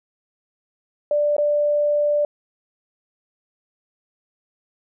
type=tone with dropouts; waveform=sine; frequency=589 Hz; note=D5; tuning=5 cents sharp; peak=-16 dBFS; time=1.11-2.25 s; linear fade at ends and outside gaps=2 ms; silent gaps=1.366-1.382 s; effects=none